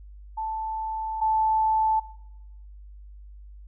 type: tone pair in turn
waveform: sine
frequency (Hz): 880 / 876.2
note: A5 / A5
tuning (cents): 0 / -7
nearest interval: unison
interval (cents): 7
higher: first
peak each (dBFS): -27 / -20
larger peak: second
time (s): 0.37-1.21 / 1.21-2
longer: first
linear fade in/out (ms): 10
effects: noise-tail reverb RT60 0.9 s tail -19 dB re dry + added 50 Hz sine -42 dBFS peak until 3.67 s